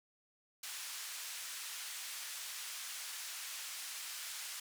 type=band-pass noise; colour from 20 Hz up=white; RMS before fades=-45 dBFS; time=0.63-4.6 s; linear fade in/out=5 ms; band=1300 to 9700 Hz; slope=12 dB/octave; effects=none

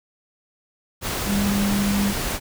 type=tone in noise; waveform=sine; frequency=201.1 Hz; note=G3; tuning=44 cents sharp; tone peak=-19 dBFS; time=1.25-2.14 s; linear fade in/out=50 ms; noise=pink; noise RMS=-26 dBFS; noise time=1.01-2.4 s; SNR=+4 dB; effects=none

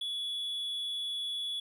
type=tone with amplitude modulation; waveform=triangle; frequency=3398 Hz; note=G#7; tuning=39 cents sharp; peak=-30 dBFS; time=0.01-1.6 s; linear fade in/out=5 ms; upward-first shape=sine; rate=220 Hz; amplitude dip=35%; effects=none

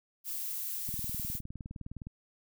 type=noise; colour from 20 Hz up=violet; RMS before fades=-37 dBFS; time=0.24-1.41 s; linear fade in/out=50 ms
type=click train; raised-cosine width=5 ms; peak=-29 dBFS; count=24; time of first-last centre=0.89-2.069 s; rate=19.5 Hz
effects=none

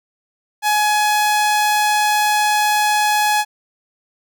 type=tone; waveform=sawtooth; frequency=842 Hz; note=G#5; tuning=24 cents sharp; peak=-10 dBFS; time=0.62-3.45 s; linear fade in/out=50 ms; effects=none

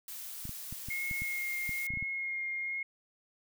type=noise; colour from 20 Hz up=blue; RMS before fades=-43 dBFS; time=0.08-1.87 s; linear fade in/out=2 ms
type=clicks; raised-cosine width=5 ms; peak=-30 dBFS; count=11; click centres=0.454 / 0.493 / 0.726 / 0.886 / 1.112 / 1.22 / 1.693 / 1.905 / 1.938 / 1.973 / 2.026 s
type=tone with vibrato; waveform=sine; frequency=2146 Hz; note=C7; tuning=43 cents sharp; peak=-33 dBFS; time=0.9-2.83 s; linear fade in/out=5 ms; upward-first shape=sine; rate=1.1 Hz; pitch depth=16 cents each way
effects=none

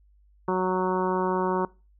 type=harmonic tone; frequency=185 Hz; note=F#3; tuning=in tune; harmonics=1 / 2 / 3 / 4 / 5 / 6 / 7 / 8; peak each=-29 / -26 / -33 / -37 / -29 / -32 / -39 / -41 dBFS; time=0.48-1.65 s; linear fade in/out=2 ms; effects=noise-tail reverb RT60 0.3 s tail -23 dB re dry + added 50 Hz sine -56 dBFS peak until 1.99 s

